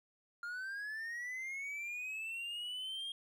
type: linear sweep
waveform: triangle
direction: up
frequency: 1395 to 3245 Hz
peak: -38 dBFS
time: 0.43-3.12 s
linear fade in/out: 2 ms
effects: 13-bit